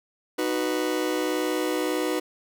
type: chord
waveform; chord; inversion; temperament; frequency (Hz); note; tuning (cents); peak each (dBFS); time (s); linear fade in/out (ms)
40% pulse; B major; first; just; 308.7 / 370.4 / 493.9; D#4 / F#4 / B4; -14 / +2 / 0; -27 / -28 / -28; 0.38-2.2; 10
effects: none